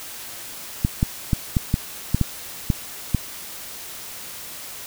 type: clicks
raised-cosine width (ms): 5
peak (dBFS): -5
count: 9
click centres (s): 0.849 / 1.029 / 1.332 / 1.568 / 1.741 / 2.146 / 2.213 / 2.702 / 3.147
effects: white hiss -36 dBFS RMS until 4.86 s